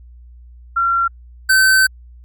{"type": "tone pair in turn", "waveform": ["sine", "square"], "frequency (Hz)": [1369, 1536.7], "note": ["F6", "G6"], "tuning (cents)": [-35, -35], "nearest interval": "major second", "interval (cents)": 200, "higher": "second", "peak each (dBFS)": [-13, -10], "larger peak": "second", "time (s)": [[0.76, 1.08], [1.49, 1.87]], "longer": "second", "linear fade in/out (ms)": 10, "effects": ["added 60 Hz sine -38 dBFS peak until 2.24 s", "Opus 48 kbps"]}